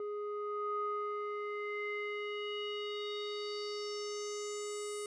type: tone with low-pass filter sweep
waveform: square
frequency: 415.3 Hz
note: G#4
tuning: in tune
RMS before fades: -39 dBFS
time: 0-5.06 s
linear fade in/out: 2 ms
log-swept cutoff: 870 to 9100 Hz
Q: 4.9
effects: none